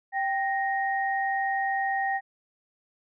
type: tone pair together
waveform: sine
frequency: 782.2 / 1864.7 Hz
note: G5 / A#6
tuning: -4 / 0 cents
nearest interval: octave + minor third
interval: 1504 cents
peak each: -26 / -29 dBFS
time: 0.12-2.21 s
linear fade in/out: 50 ms
effects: none